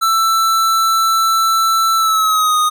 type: tone with pitch glide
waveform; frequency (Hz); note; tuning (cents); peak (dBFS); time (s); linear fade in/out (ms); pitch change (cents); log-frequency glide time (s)
square; 1330 to 1240.9; E6 to D#6; +15 to -5; -12; 0.01-2.7; 20; -120; 1.96-2.57
effects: none